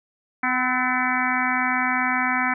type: harmonic tone with a mistuned harmonic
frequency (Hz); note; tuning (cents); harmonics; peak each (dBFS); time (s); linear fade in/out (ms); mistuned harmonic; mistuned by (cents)
252.5; B3; +39; 1 / 3 / 4 / 5 / 6 / 7 / 8 / 9; -28 / -28 / -28 / -28 / -28 / -28 / -28 / -28; 0.43-2.54; 5; 5; +48
effects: none